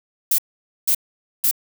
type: noise bursts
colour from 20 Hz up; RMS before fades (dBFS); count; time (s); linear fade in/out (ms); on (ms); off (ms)
violet; -17; 3; 0.31-1.512; 5; 74; 490
effects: none